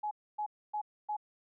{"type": "tone bursts", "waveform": "sine", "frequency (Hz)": 843, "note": "G#5", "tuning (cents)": 26, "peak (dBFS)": -32, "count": 4, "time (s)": [0.03, 1.168], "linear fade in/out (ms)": 10, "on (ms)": 82, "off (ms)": 270, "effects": []}